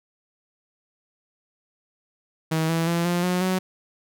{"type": "tone with pitch steps", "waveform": "sawtooth", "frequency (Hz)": [160, 164.88, 169.91, 175.09, 180.43, 185.93], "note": ["D#3", "E3", "F3", "F3", "F#3", "F#3"], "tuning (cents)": [49, 1, -47, 5, -43, 9], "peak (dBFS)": -17, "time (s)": [2.51, 3.59], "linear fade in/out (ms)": 10, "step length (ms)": 180, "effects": []}